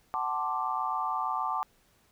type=chord; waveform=sine; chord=D dominant seventh; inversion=first; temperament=equal with one note detuned; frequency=753.4 / 880 / 1046.5 / 1174.7 Hz; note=F#5 / A5 / C6 / D6; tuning=+31 / 0 / 0 / 0 cents; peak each=-35 / -33 / -36 / -32 dBFS; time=0.14-1.63 s; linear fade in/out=0 ms; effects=pink hiss -66 dBFS RMS until 2.11 s